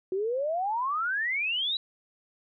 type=exponential sweep; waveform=sine; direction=up; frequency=364.2 to 3977 Hz; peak=-26 dBFS; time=0.12-1.77 s; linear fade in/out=2 ms; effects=none